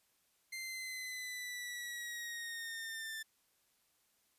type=linear sweep; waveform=sawtooth; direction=down; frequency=2093 to 1769 Hz; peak=-38 dBFS; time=0.52-3.23 s; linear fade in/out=10 ms; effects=white hiss -75 dBFS RMS until 4.38 s + resampled to 32000 Hz